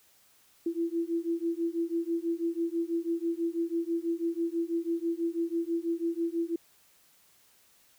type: beating tone pair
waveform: sine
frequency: 332.4 / 338.5 Hz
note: E4 / E4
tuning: +15 / +46 cents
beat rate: 6.1 Hz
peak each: -31 dBFS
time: 0.66-6.56 s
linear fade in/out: 5 ms
effects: white hiss -63 dBFS RMS until 7.98 s

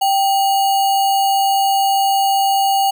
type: tone with sample-and-hold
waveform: sine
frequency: 784 Hz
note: G5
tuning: in tune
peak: -12 dBFS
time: 0.01-2.91 s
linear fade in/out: 10 ms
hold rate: 3675 Hz
effects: none

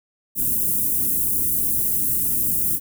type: band-stop noise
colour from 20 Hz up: white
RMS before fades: -21 dBFS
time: 0.35-2.8 s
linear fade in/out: 50 ms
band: 320 to 10000 Hz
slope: 24 dB/octave
effects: none

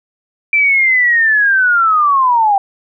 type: linear sweep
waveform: sine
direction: down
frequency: 2349 to 773 Hz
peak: -8 dBFS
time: 0.53-2.58 s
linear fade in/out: 2 ms
effects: none

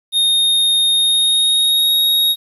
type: tone with pitch glide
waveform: square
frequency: 3698 to 3763 Hz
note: A#7 to A#7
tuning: -15 to +16 cents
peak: -12 dBFS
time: 0.12-2.36 s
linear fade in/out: 50 ms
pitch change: +31 cents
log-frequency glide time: 0.94-1.94 s
effects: 8-bit

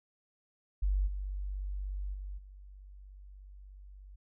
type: tone with level steps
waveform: sine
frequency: 48.36 Hz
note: G1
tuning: 23 cents flat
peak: -26 / -34 / -38 / -48 dBFS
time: 0.82-4.16 s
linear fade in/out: 10 ms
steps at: 1.06 / 2.13 / 2.37 s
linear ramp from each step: 20 ms
effects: none

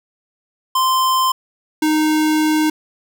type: tone pair in turn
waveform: square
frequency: 1040 / 309.2 Hz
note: C6 / D#4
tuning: -11 / -11 cents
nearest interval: octave + major sixth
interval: 2100 cents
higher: first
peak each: -14 dBFS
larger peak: neither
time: 0.75-1.32 / 1.82-2.7 s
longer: second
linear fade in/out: 5 ms
effects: none

